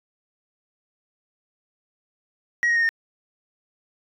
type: tone with pitch steps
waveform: sine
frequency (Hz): 1900 / 1876 / 1852.3 / 1828.9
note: A#6 / A#6 / A#6 / A#6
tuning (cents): +33 / +11 / -12 / -34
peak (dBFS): -15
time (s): 2.63-2.89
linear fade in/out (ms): 0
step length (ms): 65
effects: tanh soft clip ceiling -16 dBFS